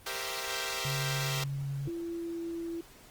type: chord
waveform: 5% pulse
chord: C dominant seventh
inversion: second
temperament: equal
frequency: 392 / 466.2 / 523.3 / 659.3 Hz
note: G4 / Bb4 / C5 / E5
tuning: 0 / 0 / 0 / 0 cents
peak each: -27 dBFS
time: 0.06-1.44 s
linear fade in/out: 5 ms
type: tone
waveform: sine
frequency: 138.8 Hz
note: C#3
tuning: 3 cents sharp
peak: -32 dBFS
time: 0.85-1.88 s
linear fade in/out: 0 ms
type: tone with pitch glide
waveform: sine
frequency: 337.9 to 335.4 Hz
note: E4 to E4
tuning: +43 to +30 cents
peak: -34 dBFS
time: 1.87-2.81 s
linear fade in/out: 5 ms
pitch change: -13 cents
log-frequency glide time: 2.12-2.47 s
effects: pink hiss -55 dBFS RMS until 3.1 s + Opus 24 kbps